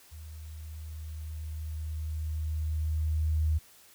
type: tone with level ramp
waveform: sine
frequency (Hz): 77.78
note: D#2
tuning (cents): 0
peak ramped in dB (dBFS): -42 to -23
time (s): 0.11-3.59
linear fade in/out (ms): 20
effects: white hiss -57 dBFS RMS until 3.94 s